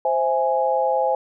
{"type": "chord", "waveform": "sine", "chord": "C augmented", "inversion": "none", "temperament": "equal", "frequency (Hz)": [523.3, 659.3, 830.6], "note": ["C5", "E5", "G#5"], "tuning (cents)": [0, 0, 0], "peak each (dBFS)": [-21, -24, -21], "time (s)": [0.05, 1.15], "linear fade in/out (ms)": 2, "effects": []}